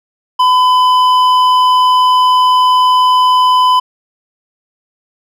sine tone with hard clipping, 1007 Hz, B5, 33 cents sharp, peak -8 dBFS, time 0.39-3.8 s, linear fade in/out 10 ms, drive 8 dB, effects none

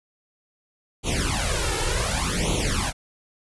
pink noise with flanger, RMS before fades -24 dBFS, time 1.03-2.93 s, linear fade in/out 50 ms, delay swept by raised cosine 0.29 to 2.29 ms, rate 0.67 Hz, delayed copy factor +0.95, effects resampled to 24000 Hz

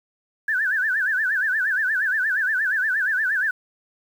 sine tone with vibrato, 1626 Hz, G#6, 37 cents flat, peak -19 dBFS, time 0.48-3.51 s, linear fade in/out 5 ms, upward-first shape sine, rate 8.5 Hz, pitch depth 170 cents each way, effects 8-bit

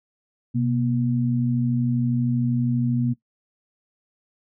sine tone pair together, 126.8 / 239.4 Hz, B2 / A#3, +46 / +46 cents, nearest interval major seventh, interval 1100 cents, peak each -22 dBFS, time 0.54-3.14 s, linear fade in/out 20 ms, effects noise-tail reverb RT60 0.1 s tail -17 dB re dry

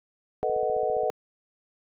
click train, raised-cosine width 3 ms, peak -35 dBFS, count 11, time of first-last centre 0.43-1.101 s, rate 14.9 Hz
sine chord, B dominant seventh, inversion third, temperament equal, 440 / 493.9 / 622.3 / 740 Hz, A4 / B4 / D#5 / F#5, 0 / 0 / 0 / 0 cents, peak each -29 dBFS, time 0.43-1.1 s, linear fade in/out 0 ms
effects none

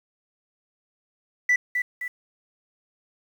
sine tone with echo, 1975.5 Hz, B6, in tune, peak -14 dBFS, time 1.49-1.56 s, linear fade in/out 5 ms, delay 260 ms, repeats 2, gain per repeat -7 dB, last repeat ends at 2.08 s, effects tanh soft clip ceiling -15 dBFS + 8-bit

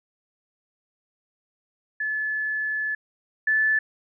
sine tone pair in turn, 1726 / 1742 Hz, A6 / A6, -34 / -18 cents, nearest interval unison, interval 16 cents, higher second, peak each -24 / -18 dBFS, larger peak second, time 2-2.95 / 3.47-3.79 s, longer first, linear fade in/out 5 ms, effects none

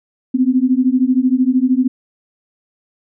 sine beating tone pair, 250 / 263 Hz, B3 / C4, +21 / +9 cents, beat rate 13 Hz, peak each -14 dBFS, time 0.34-1.88 s, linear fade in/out 10 ms, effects none

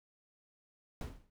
brown noise with exponential decay, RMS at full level -35 dBFS, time 1.01-1.3 s, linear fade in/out 1 ms, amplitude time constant 63 ms, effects none

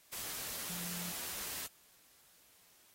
sine tone in noise, 175.3 Hz, F3, 7 cents sharp, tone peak -47 dBFS, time 0.69-1.12 s, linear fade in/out 10 ms, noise white, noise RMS -42 dBFS, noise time 0.12-1.67 s, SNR -8 dB, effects white hiss -65 dBFS RMS until 2.94 s + AAC 48 kbps

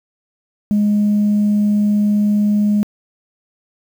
sine tone, 207.7 Hz, G#3, in tune, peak -10 dBFS, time 0.71-2.83 s, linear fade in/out 0 ms, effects tanh soft clip ceiling -9 dBFS + 7-bit

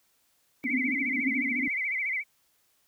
sine tone with vibrato, 2160 Hz, C#7, 45 cents flat, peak -27 dBFS, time 0.63-2.24 s, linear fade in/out 50 ms, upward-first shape sine, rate 14 Hz, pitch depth 130 cents each way
pink band-pass noise, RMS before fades -32 dBFS, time 0.64-1.68 s, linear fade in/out 0 ms, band 240 to 280 Hz, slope 96 dB/octave
effects white hiss -69 dBFS RMS until 2.87 s

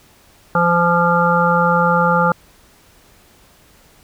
harmonic tone with a mistuned harmonic, 172 Hz, F3, 26 cents flat, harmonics 1 / 3 / 5 / 7 / 8, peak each -18 / -18 / -18 / -18 / -18 dBFS, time 0.55-2.32 s, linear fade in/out 2 ms, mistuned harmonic 8, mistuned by +15 cents, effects pink hiss -50 dBFS RMS until 4.03 s

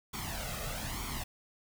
pink noise with flanger, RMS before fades -38 dBFS, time 0.13-1.24 s, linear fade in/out 10 ms, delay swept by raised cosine 0.89 to 1.58 ms, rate 1.1 Hz, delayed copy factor +0.7, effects none

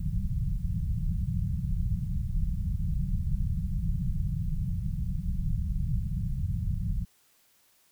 pink low-pass noise, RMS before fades -29 dBFS, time 0-7.05 s, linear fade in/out 5 ms, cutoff 190 Hz, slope 96 dB/octave, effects white hiss -65 dBFS RMS until 7.91 s

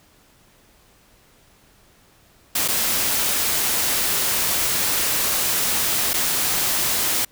white noise with dropouts, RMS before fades -21 dBFS, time 2.55-7.25 s, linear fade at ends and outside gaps 5 ms, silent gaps 2.679-2.684 / 6.134-6.139 s, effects pink hiss -55 dBFS RMS until 7.31 s

